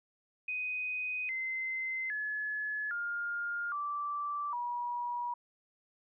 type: tone with pitch steps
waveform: sine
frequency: 2500 / 2066 / 1707.6 / 1411.2 / 1166.3 / 963.9 Hz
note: D#7 / C7 / G#6 / F6 / D6 / B5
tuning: +8 / -22 / +48 / +18 / -12 / -42 cents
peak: -33 dBFS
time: 0.48-5.34 s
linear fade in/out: 5 ms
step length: 810 ms
effects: none